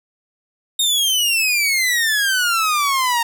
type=exponential sweep; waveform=sawtooth; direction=down; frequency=3729 to 919 Hz; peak=-12 dBFS; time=0.79-3.23 s; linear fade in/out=5 ms; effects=none